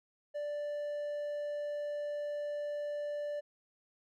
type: tone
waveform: triangle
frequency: 587 Hz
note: D5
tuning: 1 cent flat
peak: -33 dBFS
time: 0.34-3.41 s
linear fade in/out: 20 ms
effects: none